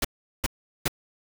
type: noise bursts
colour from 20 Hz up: pink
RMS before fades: -24 dBFS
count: 3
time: 0.02-0.881 s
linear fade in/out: 5 ms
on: 27 ms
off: 390 ms
effects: none